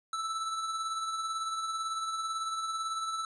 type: tone with tremolo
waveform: square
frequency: 1318.5 Hz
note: E6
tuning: in tune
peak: -31 dBFS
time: 0.13-3.25 s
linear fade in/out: 2 ms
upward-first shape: triangle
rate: 18 Hz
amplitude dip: 45%
effects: resampled to 22050 Hz